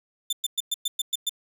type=tone bursts; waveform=sawtooth; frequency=3549 Hz; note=A7; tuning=14 cents sharp; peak=-20 dBFS; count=8; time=0.3-1.294 s; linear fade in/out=5 ms; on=28 ms; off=110 ms; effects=none